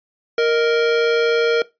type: tone pair together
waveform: square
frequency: 466.2 / 622.8 Hz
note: A#4 / D#5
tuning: 0 / +2 cents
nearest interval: perfect fourth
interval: 502 cents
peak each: -15 / -26 dBFS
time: 0.38-1.62 s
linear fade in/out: 2 ms
effects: noise-tail reverb RT60 0.2 s tail -19 dB re dry + resampled to 11025 Hz